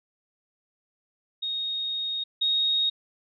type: tone pair in turn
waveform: sine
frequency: 3729 / 3744 Hz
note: A#7 / A#7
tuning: 0 / +7 cents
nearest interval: unison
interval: 7 cents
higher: second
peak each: -27 / -21 dBFS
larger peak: second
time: 1.42-2.24 / 2.41-2.9 s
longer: first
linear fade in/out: 10 ms
effects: none